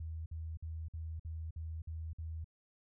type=tone bursts; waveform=sine; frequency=80.4 Hz; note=E2; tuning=43 cents flat; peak=-39 dBFS; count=8; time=0-2.444 s; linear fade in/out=5 ms; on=260 ms; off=52 ms; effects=none